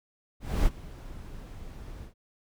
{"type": "noise with ADSR envelope", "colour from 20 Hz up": "brown", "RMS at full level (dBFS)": -23, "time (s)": [0.4, 2.14], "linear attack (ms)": 260, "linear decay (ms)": 35, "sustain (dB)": -19, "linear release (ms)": 110, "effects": []}